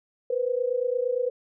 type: tone pair together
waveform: sine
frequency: 482.3 / 511 Hz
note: B4 / C5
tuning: -41 / -41 cents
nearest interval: minor second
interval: 100 cents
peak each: -26 dBFS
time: 0.3-1.3 s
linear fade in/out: 5 ms
effects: none